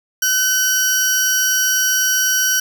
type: tone pair together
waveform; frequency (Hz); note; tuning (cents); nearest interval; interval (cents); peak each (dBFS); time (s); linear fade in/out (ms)
sawtooth; 1516 / 5724; F#6 / F8; +42 / +42; octave + major seventh; 2300; -14 / -14; 0.22-2.6; 5
effects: none